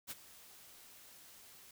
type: noise with ADSR envelope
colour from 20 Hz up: white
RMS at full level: -42 dBFS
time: 0.07-1.71 s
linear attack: 38 ms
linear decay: 29 ms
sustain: -16 dB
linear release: 3 ms
effects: none